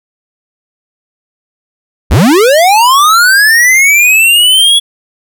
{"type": "linear sweep", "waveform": "square", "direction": "up", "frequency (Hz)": [38.3, 3386], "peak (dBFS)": -4, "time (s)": [2.1, 4.8], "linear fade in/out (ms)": 20, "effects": []}